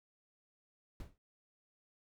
brown noise with exponential decay, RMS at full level -41 dBFS, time 1-1.18 s, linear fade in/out 2 ms, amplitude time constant 38 ms, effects none

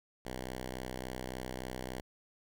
5% pulse tone, 63.5 Hz, B1, 49 cents sharp, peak -28 dBFS, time 0.25-2.01 s, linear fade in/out 5 ms, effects none

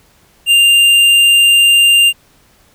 triangle tone with tanh clipping, 2794 Hz, F7, in tune, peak -7 dBFS, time 0.46-2.13 s, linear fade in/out 50 ms, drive 15 dB, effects pink hiss -50 dBFS RMS until 2.74 s

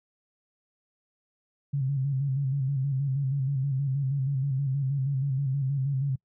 sine tone with vibrato, 136.4 Hz, C#3, 28 cents flat, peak -24 dBFS, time 1.73-6.16 s, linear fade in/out 10 ms, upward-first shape square, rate 6.3 Hz, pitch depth 60 cents each way, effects noise-tail reverb RT60 0.1 s tail -25 dB re dry

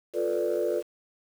sine chord, B half-diminished seventh, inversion second, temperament equal with one note detuned, 351.5 / 440 / 493.9 / 587.3 Hz, F4 / A4 / B4 / D5, +11 / 0 / 0 / 0 cents, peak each -29 dBFS, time 0.13-0.83 s, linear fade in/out 50 ms, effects tanh soft clip ceiling -18 dBFS + 8-bit

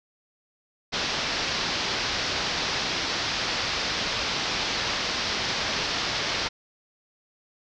white low-pass noise, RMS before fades -28 dBFS, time 0.92-6.49 s, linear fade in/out 20 ms, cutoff 5500 Hz, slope 48 dB/octave, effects none

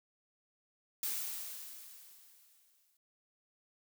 blue noise with exponential decay, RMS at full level -35 dBFS, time 1.03-2.97 s, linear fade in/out 2 ms, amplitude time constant 420 ms, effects none

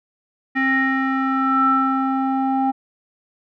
square tone with low-pass filter sweep, 266.2 Hz, C4, 30 cents sharp, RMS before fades -19 dBFS, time 0.55-2.72 s, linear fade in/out 20 ms, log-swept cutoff 2000 to 910 Hz, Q 9.9, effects none

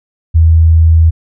sine tone, 81.3 Hz, E2, 23 cents flat, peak -3 dBFS, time 0.34-1.11 s, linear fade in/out 20 ms, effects none

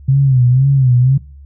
sine tone with vibrato, 130.7 Hz, C3, 1 cent flat, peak -7 dBFS, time 0.08-1.18 s, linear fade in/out 10 ms, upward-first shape sine, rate 2 Hz, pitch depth 110 cents each way, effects noise-tail reverb RT60 0.4 s tail -22 dB re dry + added 70 Hz sine -34 dBFS peak until 1.45 s

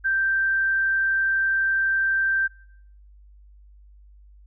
sine tone, 1568 Hz, G6, in tune, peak -19 dBFS, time 0.04-2.48 s, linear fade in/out 20 ms, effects noise-tail reverb RT60 0.7 s tail -24 dB re dry + added 50 Hz sine -47 dBFS peak until 4.46 s

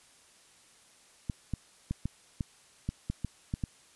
clicks, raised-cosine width 5 ms, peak -19 dBFS, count 10, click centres 1.298 / 1.537 / 1.91 / 2.056 / 2.408 / 2.89 / 3.1 / 3.247 / 3.539 / 3.638 s, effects white hiss -60 dBFS RMS until 3.95 s + resampled to 24000 Hz

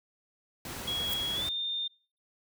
pink noise, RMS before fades -39 dBFS, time 0.65-1.49 s, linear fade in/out 2 ms
clicks, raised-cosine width 3 ms, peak -30 dBFS, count 2, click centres 0.803 / 1.382 s
sine tone with pitch glide, 3322 to 3623 Hz, G#7 to A7, 0 to +50 cents, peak -30 dBFS, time 0.87-1.88 s, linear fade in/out 10 ms, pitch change +150 cents, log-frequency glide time 1.34-1.47 s
violet noise with exponential growth, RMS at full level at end -31 dBFS, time 0.99-1.14 s, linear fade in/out 5 ms, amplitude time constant 31 ms
effects noise-tail reverb RT60 0.4 s tail -23 dB re dry + high-pass 60 Hz 12 dB/octave

